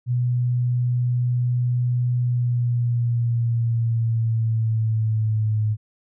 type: tone with pitch glide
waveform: sine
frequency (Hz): 122.9 to 107.61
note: B2 to A2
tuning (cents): -8 to -38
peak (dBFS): -18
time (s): 0.06-5.77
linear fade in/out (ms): 50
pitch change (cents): -230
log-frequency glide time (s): 2.21-5.65
effects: none